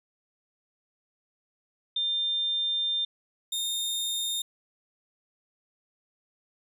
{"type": "tone pair in turn", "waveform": ["sine", "sawtooth"], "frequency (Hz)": [3600, 3657], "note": ["A7", "A#7"], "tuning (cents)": [39, -34], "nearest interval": "unison", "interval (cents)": 27, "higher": "second", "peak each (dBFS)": -25, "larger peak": "neither", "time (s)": [[1.96, 3.05], [3.52, 4.42]], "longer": "first", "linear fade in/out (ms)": 5, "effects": []}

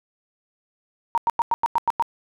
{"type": "tone bursts", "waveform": "sine", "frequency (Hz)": 932.3, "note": "A#5", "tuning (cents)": 0, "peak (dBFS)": -16, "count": 8, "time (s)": [1.15, 2.024], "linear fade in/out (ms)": 0, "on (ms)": 27, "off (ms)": 94, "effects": []}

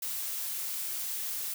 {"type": "noise", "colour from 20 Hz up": "blue", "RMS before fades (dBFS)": -35, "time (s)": [0.02, 1.54], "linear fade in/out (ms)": 5, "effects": []}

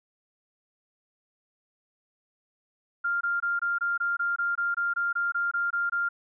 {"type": "tone bursts", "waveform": "sine", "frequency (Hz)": 1396.9, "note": "F6", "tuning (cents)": 0, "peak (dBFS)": -24, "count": 16, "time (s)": [3.04, 6.09], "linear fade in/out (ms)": 10, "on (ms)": 170, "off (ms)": 22, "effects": []}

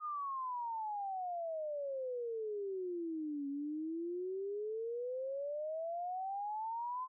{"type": "exponential two-way sweep", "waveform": "sine", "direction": "down then up", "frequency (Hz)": [1244.5, 277.2, 1039], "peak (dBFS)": -37, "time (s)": [0, 7.08], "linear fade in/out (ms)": 50, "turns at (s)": 3.48, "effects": []}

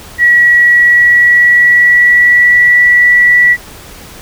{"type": "tone with pitch glide", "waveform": "sine", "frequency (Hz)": [1926, 1950.6], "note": ["B6", "B6"], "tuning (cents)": [-44, -22], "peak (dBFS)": -3, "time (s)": [0.18, 3.57], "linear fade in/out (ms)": 50, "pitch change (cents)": 22, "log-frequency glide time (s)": [0.5, 2.72], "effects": ["pink hiss -32 dBFS RMS until 4.21 s"]}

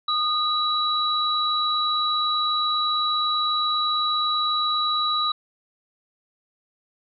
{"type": "tone pair together", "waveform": "sine", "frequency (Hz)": [1231, 3916], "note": ["D#6", "B7"], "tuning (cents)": [-19, -15], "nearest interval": "octave + minor sixth", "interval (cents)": 2004, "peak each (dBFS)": -23, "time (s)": [0.08, 5.32], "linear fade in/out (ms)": 5, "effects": []}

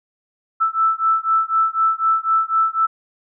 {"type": "beating tone pair", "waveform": "sine", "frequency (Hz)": [1318.5, 1322.5], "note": ["E6", "E6"], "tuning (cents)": [0, 5], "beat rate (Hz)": 4, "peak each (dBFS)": -18, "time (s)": [0.6, 2.87], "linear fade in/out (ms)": 20, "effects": []}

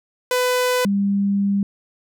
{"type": "tone pair in turn", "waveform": ["sawtooth", "sine"], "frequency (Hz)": [500, 199.52], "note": ["B4", "G3"], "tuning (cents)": [21, 31], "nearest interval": "octave + major third", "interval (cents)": 1590, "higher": "first", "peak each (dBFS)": [-13, -16], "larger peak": "first", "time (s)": [[0.31, 0.85], [0.85, 1.63]], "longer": "second", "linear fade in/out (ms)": 2, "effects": []}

